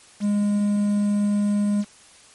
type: tone with quantisation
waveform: triangle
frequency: 205.6 Hz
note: G#3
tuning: 17 cents flat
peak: -16 dBFS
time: 0.2-1.85 s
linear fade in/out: 50 ms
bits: 7
effects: white hiss -50 dBFS RMS until 2.34 s + MP3 48 kbps